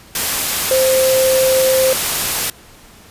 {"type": "tone in noise", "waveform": "sine", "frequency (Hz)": 523.3, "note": "C5", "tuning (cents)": 0, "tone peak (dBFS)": -11, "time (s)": [0.71, 1.93], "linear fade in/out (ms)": 2, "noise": "white", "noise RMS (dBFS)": -18, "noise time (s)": [0.15, 2.5], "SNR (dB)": 4, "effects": ["pink hiss -43 dBFS RMS until 3.1 s", "resampled to 32000 Hz"]}